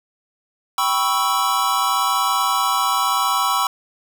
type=chord; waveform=square; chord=C# half-diminished seventh; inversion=second; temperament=equal; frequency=784 / 987.8 / 1108.7 / 1318.5 Hz; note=G5 / B5 / C#6 / E6; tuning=0 / 0 / 0 / 0 cents; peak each=-26 / -23 / -22 / -23 dBFS; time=0.78-3.67 s; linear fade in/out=2 ms; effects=none